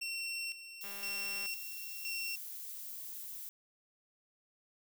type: tone with tremolo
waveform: 25% pulse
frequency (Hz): 2717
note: F7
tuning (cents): -48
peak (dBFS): -33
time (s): 0.01-2.36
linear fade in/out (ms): 10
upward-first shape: square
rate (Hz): 0.98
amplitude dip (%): 70
type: noise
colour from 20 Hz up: violet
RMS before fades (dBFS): -45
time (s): 0.81-3.49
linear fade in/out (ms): 0
type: click train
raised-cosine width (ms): 0.3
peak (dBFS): -35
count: 125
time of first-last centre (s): 0.84-1.46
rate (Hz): 200
effects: none